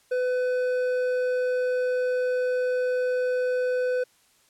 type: tone with hard clipping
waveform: triangle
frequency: 502 Hz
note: B4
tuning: 28 cents sharp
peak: -24 dBFS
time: 0.11-4.04 s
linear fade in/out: 10 ms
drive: 10 dB
effects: white hiss -62 dBFS RMS until 4.49 s + low-pass 11000 Hz 12 dB/octave